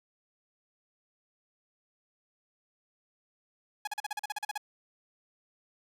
sawtooth tone bursts, 836 Hz, G#5, 11 cents sharp, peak -28 dBFS, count 12, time 3.85-4.578 s, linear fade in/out 5 ms, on 24 ms, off 40 ms, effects resampled to 32000 Hz + 9-bit

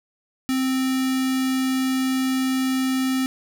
square tone with notch filter, 261.6 Hz, C4, in tune, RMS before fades -22 dBFS, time 0.49-3.26 s, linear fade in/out 0 ms, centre 650 Hz, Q 0.78, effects none

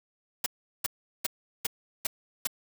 white noise bursts, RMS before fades -28 dBFS, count 6, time 0.44-2.472 s, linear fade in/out 5 ms, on 22 ms, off 380 ms, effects none

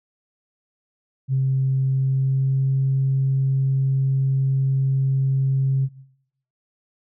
sine tone with pitch glide, 133.2 to 134.51 Hz, C3 to C3, +31 to +48 cents, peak -16 dBFS, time 1.28-5.89 s, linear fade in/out 50 ms, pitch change +17 cents, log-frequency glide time 1.88-2.72 s, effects noise-tail reverb RT60 0.8 s tail -19 dB re dry + tanh soft clip ceiling -12 dBFS

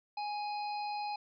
harmonic tone with a mistuned harmonic, 830.6 Hz, G#5, in tune, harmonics 1 / 3 / 5 / 6, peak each -35 / -47 / -48 / -51 dBFS, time 0.17-1.16 s, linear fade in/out 5 ms, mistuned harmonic 6, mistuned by -16 cents, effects none

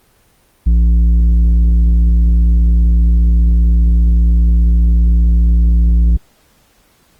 sine tone with tanh clipping, 57.5 Hz, A#1, 23 cents flat, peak -8 dBFS, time 0.66-6.17 s, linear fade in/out 10 ms, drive 7 dB, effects pink hiss -53 dBFS RMS until 7.19 s + Opus 24 kbps

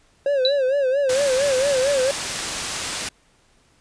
triangle tone with vibrato, 541 Hz, C#5, 42 cents flat, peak -15 dBFS, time 0.26-2.11 s, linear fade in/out 2 ms, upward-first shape sine, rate 4.4 Hz, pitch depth 110 cents each way
sine tone with exponential decay, 3951 Hz, B7, in tune, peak -14 dBFS, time 0.45-0.62 s, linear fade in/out 1 ms, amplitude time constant 35 ms
white low-pass noise, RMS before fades -28 dBFS, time 1.09-3.09 s, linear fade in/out 5 ms, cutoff 8500 Hz, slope 12 dB/octave
effects pink hiss -59 dBFS RMS until 3.8 s + resampled to 22050 Hz

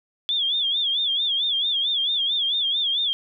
sine tone with vibrato, 3408 Hz, G#7, 44 cents sharp, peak -20 dBFS, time 0.29-3.13 s, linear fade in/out 0 ms, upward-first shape sine, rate 4.5 Hz, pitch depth 120 cents each way, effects none

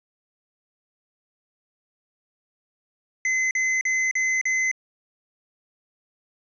square tone bursts, 2047 Hz, C7, 38 cents flat, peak -21 dBFS, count 5, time 3.25-4.714 s, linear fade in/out 2 ms, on 260 ms, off 41 ms, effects resampled to 16000 Hz

